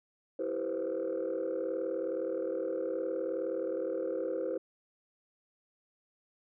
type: chord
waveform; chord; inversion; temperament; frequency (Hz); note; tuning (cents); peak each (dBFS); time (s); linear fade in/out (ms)
sine; C major seventh; first; equal with one note detuned; 329.6 / 392 / 484 / 523.3; E4 / G4 / B4 / C5; 0 / 0 / -35 / 0; -37 / -37 / -36 / -34; 0.39-4.58; 5
effects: tanh soft clip ceiling -26 dBFS